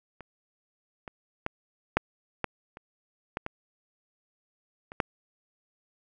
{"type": "clicks", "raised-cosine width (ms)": 0.5, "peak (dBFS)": [-28, -24, -14, -6, -12, -28, -15, -18, -26, -9], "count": 10, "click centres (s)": [0.207, 1.078, 1.464, 1.97, 2.443, 2.771, 3.371, 3.464, 4.919, 5.002], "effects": []}